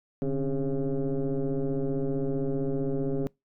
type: tone with frequency modulation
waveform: sine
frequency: 130.3 Hz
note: C3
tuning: 7 cents flat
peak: -24 dBFS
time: 0.22-3.27 s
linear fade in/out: 0 ms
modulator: 138 Hz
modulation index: 2.6
effects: noise-tail reverb RT60 0.2 s tail -26 dB re dry + tanh soft clip ceiling -21 dBFS